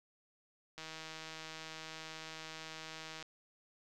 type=click train; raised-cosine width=0.2 ms; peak=-29 dBFS; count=390; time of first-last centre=0.78-3.227 s; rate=159 Hz; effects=none